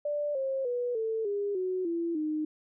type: tone with pitch steps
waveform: sine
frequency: 587.3 / 535.5 / 488.2 / 445.1 / 405.8 / 370 / 337.3 / 307.5 Hz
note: D5 / C5 / B4 / A4 / G#4 / F#4 / E4 / D#4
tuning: 0 / +40 / -20 / +20 / -40 / 0 / +40 / -20 cents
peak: -28 dBFS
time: 0.05-2.45 s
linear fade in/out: 5 ms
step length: 300 ms
effects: none